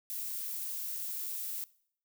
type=noise; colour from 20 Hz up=violet; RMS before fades=-38 dBFS; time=0.1-1.64 s; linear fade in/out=0 ms; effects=noise-tail reverb RT60 0.6 s tail -21 dB re dry